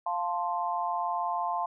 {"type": "chord", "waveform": "sine", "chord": "F major", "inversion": "none", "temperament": "equal", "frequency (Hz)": [698.5, 880, 1046.5], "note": ["F5", "A5", "C6"], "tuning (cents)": [0, 0, 0], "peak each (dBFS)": -32, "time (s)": [0.06, 1.66], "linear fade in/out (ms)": 5, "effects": []}